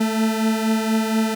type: beating tone pair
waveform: 40% pulse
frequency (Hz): 220 / 224.2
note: A3 / A3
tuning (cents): 0 / +33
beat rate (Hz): 4.2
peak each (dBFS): -18 / -24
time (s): 0-1.35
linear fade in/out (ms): 10
effects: 9-bit